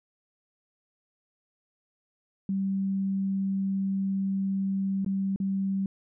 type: tone with dropouts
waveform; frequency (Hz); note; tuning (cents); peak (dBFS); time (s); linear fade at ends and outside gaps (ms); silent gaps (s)
sine; 194.1; G3; -17; -25; 2.49-5.86; 2; 5.047-5.062 / 5.361-5.401
effects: none